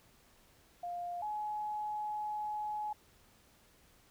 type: tone pair in turn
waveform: sine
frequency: 702 / 844.7 Hz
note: F5 / G#5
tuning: +9 / +29 cents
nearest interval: minor third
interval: 320 cents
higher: second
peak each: -37 / -35 dBFS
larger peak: second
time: 0.83-1.22 / 1.22-2.93 s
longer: second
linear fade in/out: 5 ms
effects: pink hiss -65 dBFS RMS until 4.1 s